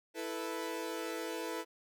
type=chord; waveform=sawtooth; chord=E suspended fourth; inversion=none; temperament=equal; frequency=329.6 / 440 / 493.9 Hz; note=E4 / A4 / B4; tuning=0 / 0 / 0 cents; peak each=-37 / -38 / -38 dBFS; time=0.14-1.65 s; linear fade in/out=50 ms; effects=none